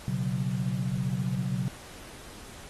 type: chord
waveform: sine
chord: B suspended second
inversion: none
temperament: equal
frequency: 123.47 / 138.59 / 185 Hz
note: B2 / C#3 / F#3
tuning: 0 / 0 / 0 cents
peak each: -31 dBFS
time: 0.08-1.68 s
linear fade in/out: 0 ms
effects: pink hiss -47 dBFS RMS until 2.69 s + AAC 32 kbps